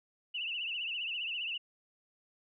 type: tone with vibrato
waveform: sine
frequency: 2794 Hz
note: F7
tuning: in tune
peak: -34 dBFS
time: 0.34-1.58 s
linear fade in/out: 10 ms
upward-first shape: triangle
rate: 15 Hz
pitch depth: 140 cents each way
effects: none